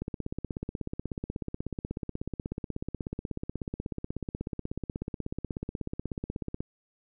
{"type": "click train", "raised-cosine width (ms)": 3, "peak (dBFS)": -20, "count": 109, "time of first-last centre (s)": [0.02, 6.605], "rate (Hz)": 16.4, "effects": []}